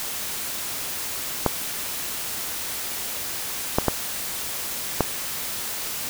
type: clicks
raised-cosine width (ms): 1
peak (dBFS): -3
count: 4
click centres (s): 1.463 / 3.785 / 3.883 / 5.007
effects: white hiss -30 dBFS RMS until 6.09 s